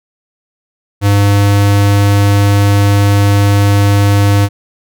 square tone, 101 Hz, G#2, 48 cents flat, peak -7 dBFS, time 1.01-4.49 s, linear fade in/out 50 ms, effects none

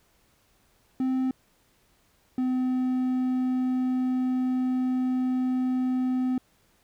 triangle tone pair in turn, 259.7 / 255.1 Hz, C4 / C4, -13 / -44 cents, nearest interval unison, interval 31 cents, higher first, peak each -21 dBFS, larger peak neither, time 1-1.31 / 2.38-6.38 s, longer second, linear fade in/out 2 ms, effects pink hiss -65 dBFS RMS until 6.83 s

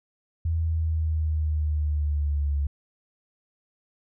sine linear sweep, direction down, 82.41 to 70.8 Hz, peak -22 dBFS, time 0.45-2.67 s, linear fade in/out 5 ms, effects none

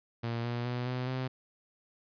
sawtooth tone with pitch steps, 116.9 / 119.91 / 123 / 126.16 / 129.41 Hz, A#2 / A#2 / B2 / B2 / C3, +5 / +49 / -7 / +37 / -19 cents, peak -28 dBFS, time 0.23-1.28 s, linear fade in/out 10 ms, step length 210 ms, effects resampled to 11025 Hz

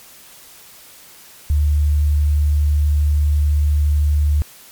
sine tone, 74 Hz, D2, 14 cents sharp, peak -12 dBFS, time 1.5-4.42 s, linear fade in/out 0 ms, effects white hiss -43 dBFS RMS until 4.71 s + MP3 96 kbps

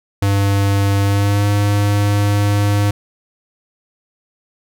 square tone with pitch glide, 99.6 to 102.22 Hz, G2 to G#2, +28 to -27 cents, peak -13 dBFS, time 0.22-2.91 s, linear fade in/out 5 ms, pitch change +45 cents, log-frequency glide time 1.03-1.46 s, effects none

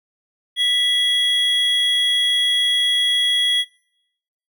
triangle tone pair together, 1975.5 / 3322 Hz, B6 / G#7, 0 / 0 cents, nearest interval major sixth, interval 900 cents, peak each -24 / -14 dBFS, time 0.56-3.65 s, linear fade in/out 50 ms, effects noise-tail reverb RT60 0.9 s tail -25 dB re dry

